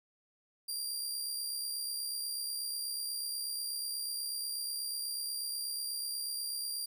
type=tone with amplitude modulation; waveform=20% pulse; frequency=4762 Hz; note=D8; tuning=23 cents sharp; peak=-28 dBFS; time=0.68-6.86 s; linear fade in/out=10 ms; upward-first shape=sine; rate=68.2 Hz; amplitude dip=35%; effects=none